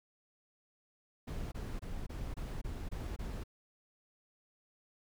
brown noise bursts, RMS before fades -40 dBFS, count 8, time 1.27-3.438 s, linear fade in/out 10 ms, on 250 ms, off 24 ms, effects none

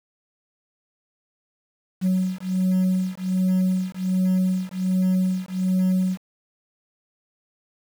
sine beating tone pair, 185 / 186.3 Hz, F#3 / F#3, 0 / +12 cents, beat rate 1.3 Hz, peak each -20 dBFS, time 2.01-6.18 s, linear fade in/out 50 ms, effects tanh soft clip ceiling -16 dBFS + 7-bit

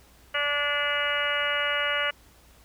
harmonic tone, 290 Hz, D4, 22 cents flat, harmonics 2 / 3 / 4 / 5 / 6 / 7 / 8 / 9 / 10, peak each -32 / -42 / -33 / -30 / -33 / -31 / -35 / -39 / -30 dBFS, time 0.34-2.11 s, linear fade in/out 10 ms, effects added 60 Hz sine -57 dBFS peak until 2.64 s + pink hiss -57 dBFS RMS until 2.64 s

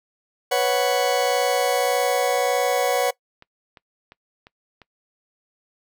40% pulse chord, B suspended second, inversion none, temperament just, 493.9 / 555.6 / 740.8 Hz, B4 / C#5 / F#5, 0 / +4 / +2 cents, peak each -22 dBFS, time 0.51-3.11 s, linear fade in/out 10 ms
click train, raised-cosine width 0.3 ms, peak -29 dBFS, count 9, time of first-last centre 2.03-4.817 s, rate 2.87 Hz
effects noise-tail reverb RT60 0.1 s tail -21 dB re dry

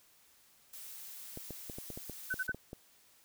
blue noise, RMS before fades -48 dBFS, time 0.73-2.47 s, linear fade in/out 5 ms
clicks, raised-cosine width 2 ms, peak -30 dBFS, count 11, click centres 1.374 / 1.507 / 1.698 / 1.785 / 1.903 / 1.975 / 2.097 / 2.341 / 2.493 / 2.546 / 2.731 s
sine tone bursts, 1513 Hz, F#6, 38 cents sharp, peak -31 dBFS, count 3, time 2.3-2.521 s, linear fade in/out 10 ms, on 43 ms, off 46 ms
effects white hiss -65 dBFS RMS until 3.24 s

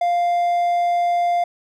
triangle tone, 698.5 Hz, F5, in tune, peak -14 dBFS, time 0.01-1.44 s, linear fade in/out 5 ms, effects none

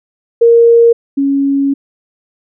sine tone pair in turn, 466.2 / 277.2 Hz, A#4 / C#4, 0 / 0 cents, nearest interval major sixth, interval 900 cents, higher first, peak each -3 / -9 dBFS, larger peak first, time 0.41-0.93 / 1.17-1.74 s, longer second, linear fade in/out 10 ms, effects none

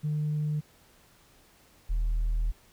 sine tone pair in turn, 150.9 / 40.1 Hz, D3 / E1, +47 / -47 cents, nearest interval octave + major seventh, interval 2294 cents, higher first, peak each -25 / -22 dBFS, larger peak second, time 0.03-0.61 / 1.89-2.52 s, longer second, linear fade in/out 20 ms, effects tanh soft clip ceiling -23 dBFS + pink hiss -60 dBFS RMS until 2.72 s

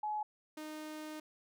sine / sawtooth tone pair in turn, 848 / 307.9 Hz, G#5 / D#4, +36 / -18 cents, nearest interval octave + tritone, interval 1754 cents, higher first, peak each -34 / -39 dBFS, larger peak first, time 0.03-0.23 / 0.57-1.2 s, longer second, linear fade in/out 5 ms, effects none

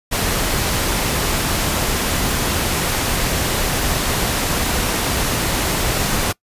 pink noise, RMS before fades -19 dBFS, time 0.11-6.33 s, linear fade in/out 20 ms, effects noise-tail reverb RT60 0.1 s tail -23 dB re dry + resampled to 32000 Hz

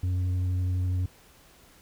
sine tone with tanh clipping, 91.2 Hz, F#2, 24 cents flat, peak -25 dBFS, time 0.03-1.06 s, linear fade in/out 5 ms, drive 4 dB, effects pink hiss -56 dBFS RMS until 1.81 s

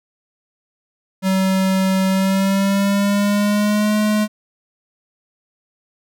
square tone with pitch glide, 190 to 212 Hz, F#3 to G#3, +46 to +36 cents, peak -15 dBFS, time 1.22-4.28 s, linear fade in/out 50 ms, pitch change +190 cents, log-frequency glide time 2.08-3.96 s, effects none

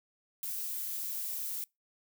violet noise, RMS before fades -37 dBFS, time 0.43-1.64 s, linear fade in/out 0 ms, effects noise-tail reverb RT60 0.2 s tail -25 dB re dry

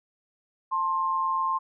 sine tone pair together, 889.9 / 1058 Hz, A5 / C6, +19 / +19 cents, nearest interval minor third, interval 300 cents, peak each -31 / -24 dBFS, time 0.71-1.59 s, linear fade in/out 20 ms, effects none

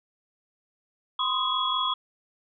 sine tone cluster, 1017 / 1062 / 1247 / 3344 Hz, C6 / C6 / D#6 / G#7, -50 / +25 / +3 / +11 cents, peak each -30 / -31 / -30 / -27 dBFS, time 1.19-1.94 s, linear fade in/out 5 ms, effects none

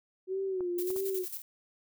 sine tone with vibrato, 369 Hz, F#4, 5 cents flat, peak -30 dBFS, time 0.27-1.26 s, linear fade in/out 50 ms, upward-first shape sine, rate 1.6 Hz, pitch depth 89 cents each way
clicks, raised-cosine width 1 ms, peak -32 dBFS, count 3, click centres 0.607 / 0.904 / 0.962 s
violet noise with tremolo, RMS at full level -38 dBFS, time 0.78-1.42 s, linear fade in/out 5 ms, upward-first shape square, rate 11 Hz, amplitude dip 60%
effects none

